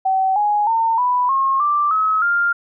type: tone with pitch steps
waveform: sine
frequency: 763 / 832.1 / 907.4 / 989.5 / 1079 / 1176.7 / 1283.2 / 1399.3 Hz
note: G5 / G#5 / A#5 / B5 / C#6 / D6 / E6 / F6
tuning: -47 / +3 / -47 / +3 / -47 / +3 / -47 / +3 cents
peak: -14 dBFS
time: 0.05-2.53 s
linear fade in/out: 10 ms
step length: 310 ms
effects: none